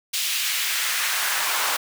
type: noise with high-pass filter sweep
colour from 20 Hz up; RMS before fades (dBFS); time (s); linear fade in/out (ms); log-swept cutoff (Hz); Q
pink; -24; 0.13-1.77; 10; 3200 to 920; 1.2
effects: none